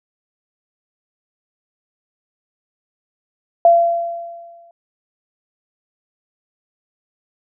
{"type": "tone with exponential decay", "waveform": "sine", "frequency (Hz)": 682, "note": "F5", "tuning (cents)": -41, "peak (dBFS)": -5, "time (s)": [3.65, 4.71], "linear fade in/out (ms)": 2, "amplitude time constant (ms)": 230, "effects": []}